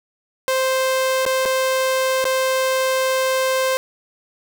sawtooth tone with dropouts, 523 Hz, C5, 1 cent flat, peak -13 dBFS, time 0.48-3.77 s, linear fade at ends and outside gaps 0 ms, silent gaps 1.253-1.263 / 1.453-1.458 / 2.242-2.253 s, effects none

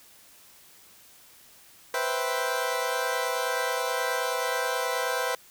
20% pulse chord, C major seventh, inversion third, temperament equal, 493.9 / 523.3 / 659.3 / 784 Hz, B4 / C5 / E5 / G5, 0 / 0 / 0 / 0 cents, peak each -25 / -27 / -28 / -29 dBFS, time 1.94-5.35 s, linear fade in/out 2 ms, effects white hiss -54 dBFS RMS until 5.5 s

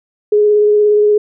sine tone with vibrato, 418.5 Hz, G#4, 13 cents sharp, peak -7 dBFS, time 0.32-1.18 s, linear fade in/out 5 ms, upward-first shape sine, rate 17 Hz, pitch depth 14 cents each way, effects none

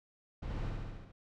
brown noise with echo, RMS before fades -41 dBFS, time 0.42-0.7 s, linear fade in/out 10 ms, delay 70 ms, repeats 6, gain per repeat -2 dB, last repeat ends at 1.12 s, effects low-pass 4000 Hz 12 dB/octave

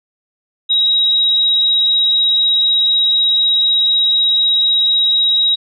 sine tone, 3821 Hz, A#7, 42 cents sharp, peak -10 dBFS, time 0.69-5.56 s, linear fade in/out 20 ms, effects none

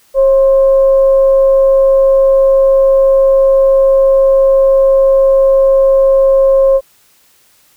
sine tone with frequency modulation, 540 Hz, C#5, 45 cents flat, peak -5 dBFS, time 0.14-6.81 s, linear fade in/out 50 ms, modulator 517 Hz, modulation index 0.21, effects white hiss -50 dBFS RMS until 7.76 s

